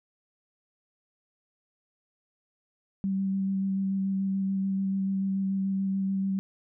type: tone with vibrato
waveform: sine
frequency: 193.5 Hz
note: G3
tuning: 22 cents flat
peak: -25 dBFS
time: 3.04-6.39 s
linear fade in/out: 0 ms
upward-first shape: square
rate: 6.9 Hz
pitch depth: 10 cents each way
effects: none